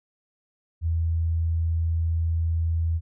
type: tone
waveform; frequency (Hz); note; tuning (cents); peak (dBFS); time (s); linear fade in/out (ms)
sine; 82.41; E2; 0; -21; 0.81-3.01; 50
effects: none